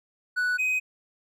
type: tone pair in turn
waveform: triangle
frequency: 1480 / 2514 Hz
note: F#6 / D#7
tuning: 0 / +17 cents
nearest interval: major sixth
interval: 917 cents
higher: second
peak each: -21 dBFS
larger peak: neither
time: 0.36-0.58 / 0.58-0.8 s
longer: neither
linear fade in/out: 20 ms
effects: none